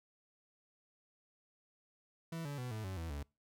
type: tone with pitch steps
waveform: 40% pulse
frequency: 164.81 / 143.48 / 124.9 / 108.73 / 94.66 / 82.41 / 71.74 Hz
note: E3 / D3 / B2 / A2 / F#2 / E2 / D2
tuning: 0 / -40 / +20 / -20 / +40 / 0 / -40 cents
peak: -39 dBFS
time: 2.32-3.23 s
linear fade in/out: 5 ms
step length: 130 ms
effects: noise-tail reverb RT60 0.3 s tail -26 dB re dry